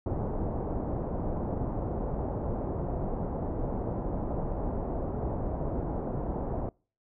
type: low-pass noise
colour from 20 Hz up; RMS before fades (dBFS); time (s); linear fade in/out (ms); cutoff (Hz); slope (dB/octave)
pink; -32; 0.06-6.69; 2; 810; 24
effects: noise-tail reverb RT60 0.4 s tail -26 dB re dry